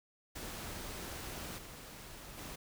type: noise with level steps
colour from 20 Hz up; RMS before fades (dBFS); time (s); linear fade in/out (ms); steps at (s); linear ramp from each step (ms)
pink; -44 / -50 / -46; 0.35-2.56; 10; 1.57 / 2.37; 20
effects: none